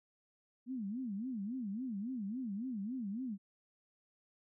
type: tone with vibrato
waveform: sine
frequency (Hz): 226.6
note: A#3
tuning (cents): -49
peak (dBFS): -37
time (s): 0.66-3.38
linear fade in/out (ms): 50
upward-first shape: sine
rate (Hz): 3.6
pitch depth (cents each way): 270
effects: none